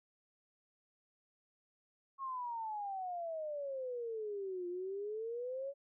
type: exponential two-way sweep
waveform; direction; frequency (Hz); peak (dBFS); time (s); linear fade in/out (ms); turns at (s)
sine; down then up; 1098 to 349.2 to 565; -38; 2.18-5.74; 50; 4.68
effects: none